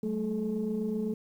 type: tone cluster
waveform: sine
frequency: 190.5 / 218.4 / 430.7 Hz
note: G3 / A3 / A4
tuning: -49 / -13 / -37 cents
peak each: -35 / -30 / -33 dBFS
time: 0.03-1.14 s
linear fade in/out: 5 ms
effects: tanh soft clip ceiling -22 dBFS + 10-bit